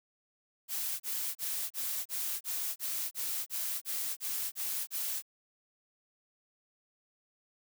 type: noise bursts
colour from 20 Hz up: blue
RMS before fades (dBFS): -35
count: 13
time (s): 0.68-5.224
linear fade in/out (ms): 50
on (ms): 320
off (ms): 32
effects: none